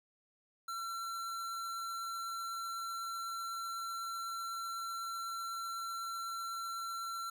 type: tone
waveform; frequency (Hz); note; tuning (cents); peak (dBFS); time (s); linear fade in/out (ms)
square; 1354; E6; +46; -39; 0.68-7.3; 5
effects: 12-bit